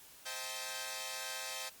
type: chord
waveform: 5% pulse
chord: A half-diminished seventh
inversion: first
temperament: equal with one note detuned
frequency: 523.3 / 638.6 / 784 / 880 Hz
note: C5 / Eb5 / G5 / A5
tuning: 0 / +45 / 0 / 0 cents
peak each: -34 dBFS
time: 0.25-1.7 s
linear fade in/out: 20 ms
effects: white hiss -57 dBFS RMS until 1.8 s + Opus 48 kbps